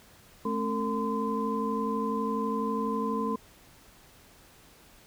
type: tone cluster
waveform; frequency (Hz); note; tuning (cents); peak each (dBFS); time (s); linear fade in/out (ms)
sine; 217 / 269.1 / 452.8 / 1025; A3 / C4 / A4 / C6; -24 / +49 / +50 / -36; -31 / -35 / -33 / -32; 0.45-3.36; 5
effects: pink hiss -56 dBFS RMS until 5.06 s